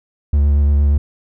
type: tone with vibrato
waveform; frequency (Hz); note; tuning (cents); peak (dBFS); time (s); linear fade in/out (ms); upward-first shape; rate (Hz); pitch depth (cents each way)
triangle; 72; D2; -34; -8; 0.33-0.98; 5; sine; 8.6; 22
effects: none